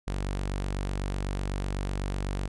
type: tone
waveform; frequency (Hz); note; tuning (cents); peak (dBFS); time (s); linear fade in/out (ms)
sawtooth; 48; G1; -36; -25; 0.07-2.48; 10
effects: resampled to 24000 Hz